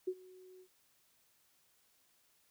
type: tone with ADSR envelope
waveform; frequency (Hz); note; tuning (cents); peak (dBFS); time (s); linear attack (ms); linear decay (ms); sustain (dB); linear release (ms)
sine; 370; F#4; 0; -31; 0.07-0.68; 10; 58; -23; 74
effects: white hiss -72 dBFS RMS until 2.5 s